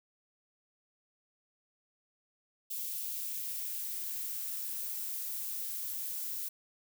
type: noise with high-pass filter sweep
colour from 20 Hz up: violet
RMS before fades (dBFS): -38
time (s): 2.7-6.49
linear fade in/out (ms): 10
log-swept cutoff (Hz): 3000 to 410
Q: 1.2
effects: none